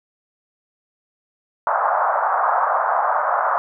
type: band-pass noise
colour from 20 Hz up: pink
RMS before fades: -19 dBFS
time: 1.67-3.58 s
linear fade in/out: 0 ms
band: 630 to 1400 Hz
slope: 48 dB/octave
effects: none